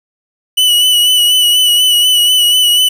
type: tone with vibrato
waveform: 45% pulse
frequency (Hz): 2960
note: F#7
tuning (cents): 0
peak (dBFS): -7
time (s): 0.57-2.89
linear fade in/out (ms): 10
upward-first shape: sine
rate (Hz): 4.1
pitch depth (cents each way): 34
effects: 7-bit